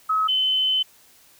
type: tone pair in turn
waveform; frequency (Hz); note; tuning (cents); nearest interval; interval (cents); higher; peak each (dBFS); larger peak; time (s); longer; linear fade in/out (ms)
sine; 1281 / 3047; E6 / G7; -50 / -50; octave + minor third; 1500; second; -18; neither; 0.09-0.28 / 0.28-0.83; second; 10
effects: white hiss -54 dBFS RMS until 1.39 s